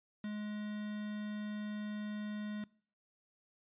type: tone with quantisation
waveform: triangle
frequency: 210 Hz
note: G#3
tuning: 19 cents sharp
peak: -36 dBFS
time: 0.24-2.64 s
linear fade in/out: 2 ms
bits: 8
effects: noise-tail reverb RT60 0.5 s tail -23 dB re dry + resampled to 8000 Hz